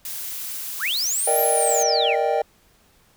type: noise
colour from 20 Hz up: blue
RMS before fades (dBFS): -31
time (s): 0.05-1.83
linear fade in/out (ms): 2
type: linear two-way sweep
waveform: sine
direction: up then down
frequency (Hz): 932.3 to 11860 to 1709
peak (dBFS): -21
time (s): 0.79-2.17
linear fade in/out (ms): 50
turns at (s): 1.4
type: chord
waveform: triangle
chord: Eb major seventh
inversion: second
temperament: equal with one note detuned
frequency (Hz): 466.2 / 587.3 / 629.5 / 784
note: Bb4 / D5 / Eb5 / G5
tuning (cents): 0 / 0 / +20 / 0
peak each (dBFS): -22 / -23 / -23 / -21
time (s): 1.27-2.42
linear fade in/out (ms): 5
effects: pink hiss -58 dBFS RMS until 3.16 s